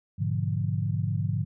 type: chord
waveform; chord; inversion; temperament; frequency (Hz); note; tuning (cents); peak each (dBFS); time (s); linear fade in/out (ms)
sine; G# diminished seventh; none; equal; 103.83 / 123.47 / 146.83 / 174.61; G#2 / B2 / D3 / F3; 0 / 0 / 0 / 0; -28 / -32 / -30 / -33; 0.18-1.45; 20
effects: none